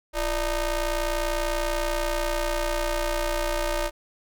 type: ring-modulated tone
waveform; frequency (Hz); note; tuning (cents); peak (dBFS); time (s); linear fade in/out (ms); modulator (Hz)
sawtooth; 311.1; D#4; 0; -17; 0.13-3.91; 50; 281
effects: none